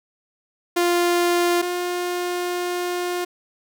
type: tone pair in turn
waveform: sawtooth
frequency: 349.2 / 355.3 Hz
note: F4 / F4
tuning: 0 / +30 cents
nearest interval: unison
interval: 30 cents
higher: second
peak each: -13 / -19 dBFS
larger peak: first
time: 0.76-1.62 / 1.62-3.25 s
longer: second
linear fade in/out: 10 ms
effects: none